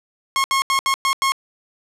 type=tone bursts at uneven times; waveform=sawtooth; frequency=1083 Hz; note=C#6; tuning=41 cents flat; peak=-12 dBFS; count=6; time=0.36-0.44 / 0.51-0.62 / 0.7-0.79 / 0.86-0.94 / 1.05-1.13 / 1.22-1.32 s; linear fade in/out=0 ms; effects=low-pass 11000 Hz 12 dB/octave